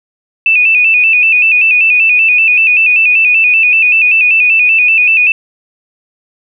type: tone with vibrato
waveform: sine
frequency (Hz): 2561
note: D#7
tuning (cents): +49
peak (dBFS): -5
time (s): 0.46-5.32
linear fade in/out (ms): 2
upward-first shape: square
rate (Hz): 5.2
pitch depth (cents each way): 61
effects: none